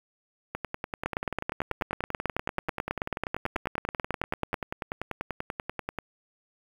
two click trains, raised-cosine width 0.5 ms, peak -16 / -12 dBFS, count 57 / 33, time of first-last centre 0.55-5.987 / 1.06-4.542 s, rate 10.3 / 9.19 Hz, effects 7-bit

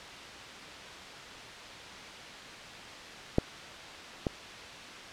clicks, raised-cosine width 2 ms, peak -9 / -15 dBFS, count 2, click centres 3.384 / 4.268 s, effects white hiss -44 dBFS RMS until 5.12 s + low-pass 4000 Hz 12 dB/octave

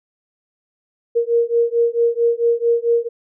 sine beating tone pair, 466.2 / 470.7 Hz, A#4 / A#4, 0 / +17 cents, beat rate 4.5 Hz, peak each -17 dBFS, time 1.15-3.09 s, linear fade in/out 20 ms, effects none

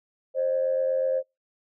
sine tone pair together, 528 / 616.2 Hz, C5 / D#5, +16 / -17 cents, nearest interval minor third, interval 267 cents, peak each -22 / -29 dBFS, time 0.34-1.23 s, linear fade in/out 50 ms, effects noise-tail reverb RT60 0.2 s tail -26 dB re dry + tanh soft clip ceiling -15 dBFS

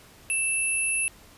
sine tone pair together, 2647 / 10588 Hz, E7 / E9, +7 / +7 cents, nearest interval 2 octaves, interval 2400 cents, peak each -26 dBFS, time 0.3-1.08 s, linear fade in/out 0 ms, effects pink hiss -52 dBFS RMS until 1.37 s + resampled to 32000 Hz

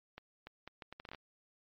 accelerating click train, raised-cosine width 0.3 ms, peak -30 dBFS, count 11, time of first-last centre 0.18-1.147 s, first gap 290 ms, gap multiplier 0.71, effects low-pass 5000 Hz 12 dB/octave + MP3 48 kbps

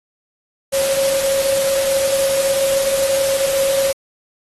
sine tone in noise, 545 Hz, C#5, 29 cents flat, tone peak -15 dBFS, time 0.72-3.93 s, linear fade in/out 20 ms, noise white, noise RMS -23 dBFS, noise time 0.72-3.93 s, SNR +5 dB, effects AAC 32 kbps

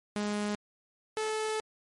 sawtooth tone pair in turn, 207.7 / 434.5 Hz, G#3 / A4, 0 / -22 cents, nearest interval octave + minor second, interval 1278 cents, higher second, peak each -26 / -26 dBFS, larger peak neither, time 0.16-0.55 / 1.17-1.6 s, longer second, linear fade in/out 0 ms, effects MP3 48 kbps

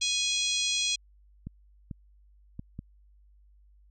harmonic tone, 830.6 Hz, G#5, in tune, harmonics 3 / 4 / 5 / 6 / 7 / 8 / 9 / 10, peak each -34 / -30 / -32 / -39 / -34 / -37 / -40 / -41 dBFS, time 0.01-0.96 s, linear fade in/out 10 ms
clicks, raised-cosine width 5 ms, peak -25 dBFS, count 4, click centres 1.47 / 1.912 / 2.594 / 2.791 s
effects added 50 Hz sine -56 dBFS peak until 3.9 s

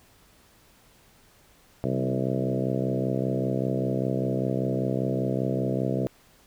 harmonic tone with a mistuned harmonic, 65.1 Hz, C2, 8 cents flat, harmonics 2 / 3 / 4 / 5 / 6 / 7 / 8 / 9 / 10, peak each -29 / -31 / -32 / -33 / -34 / -34 / -35 / -36 / -36 dBFS, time 1.84-6.07 s, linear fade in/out 0 ms, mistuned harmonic 3, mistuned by -20 cents, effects pink hiss -58 dBFS RMS until 6.46 s

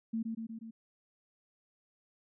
sine tone with echo, 225.4 Hz, A3, 42 cents sharp, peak -31 dBFS, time 0.13-0.23 s, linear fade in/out 10 ms, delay 120 ms, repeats 4, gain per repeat -3 dB, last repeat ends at 0.71 s, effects none

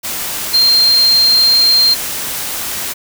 sine tone in noise, 4186 Hz, C8, in tune, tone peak -7 dBFS, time 0.53-1.95 s, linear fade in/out 20 ms, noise white, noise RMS -21 dBFS, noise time 0.03-2.94 s, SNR +11 dB, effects none

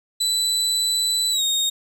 30% pulse tone with pitch glide, 3982 to 3715 Hz, B7 to A#7, +14 to -7 cents, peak -16 dBFS, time 0.2-1.7 s, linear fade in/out 10 ms, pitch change -121 cents, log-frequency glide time 1.31-1.43 s, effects none

